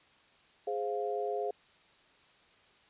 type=chord; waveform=sine; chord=F minor; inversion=first; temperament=equal; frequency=415.3 / 523.3 / 698.5 Hz; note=Ab4 / C5 / F5; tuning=0 / 0 / 0 cents; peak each=-34 / -38 / -36 dBFS; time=0.67-1.51 s; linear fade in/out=5 ms; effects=white hiss -63 dBFS RMS until 2.89 s + resampled to 8000 Hz